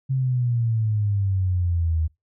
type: exponential sweep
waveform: sine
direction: down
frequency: 134.6 to 78.2 Hz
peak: -19 dBFS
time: 0.09-2.08 s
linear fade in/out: 20 ms
effects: noise-tail reverb RT60 0.2 s tail -24 dB re dry